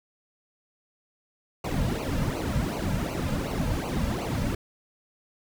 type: noise with flanger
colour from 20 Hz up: brown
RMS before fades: -28 dBFS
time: 1.64-4.55 s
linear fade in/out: 5 ms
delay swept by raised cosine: 0.56 to 2.76 ms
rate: 2.7 Hz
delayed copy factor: -1
effects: none